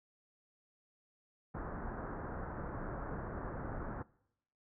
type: low-pass noise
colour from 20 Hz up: pink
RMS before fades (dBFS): -42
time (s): 1.54-4.03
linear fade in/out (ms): 10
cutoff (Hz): 1600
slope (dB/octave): 48
effects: noise-tail reverb RT60 0.8 s tail -23 dB re dry